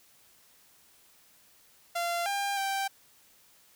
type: tone with pitch steps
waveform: sawtooth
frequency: 689 / 800 / 783 Hz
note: F5 / G5 / G5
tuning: -24 / +35 / -2 cents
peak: -25 dBFS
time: 1.95-2.88 s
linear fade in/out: 10 ms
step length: 310 ms
effects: white hiss -61 dBFS RMS until 3.75 s